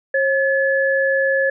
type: tone pair together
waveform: sine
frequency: 539.9 / 1714 Hz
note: C#5 / A6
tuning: -46 / -46 cents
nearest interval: octave + minor sixth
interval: 2000 cents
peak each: -17 / -18 dBFS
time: 0.14-1.5 s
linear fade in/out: 5 ms
effects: none